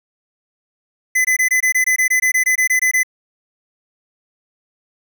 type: tone bursts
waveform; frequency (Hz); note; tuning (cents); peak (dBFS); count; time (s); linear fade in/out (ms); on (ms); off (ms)
square; 2019; B6; +38; -13; 16; 1.15-3.033; 10; 98; 21
effects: none